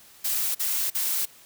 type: noise bursts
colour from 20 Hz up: blue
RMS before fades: -26 dBFS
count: 3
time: 0.24-1.256 s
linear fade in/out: 10 ms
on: 310 ms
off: 43 ms
effects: white hiss -52 dBFS RMS until 1.45 s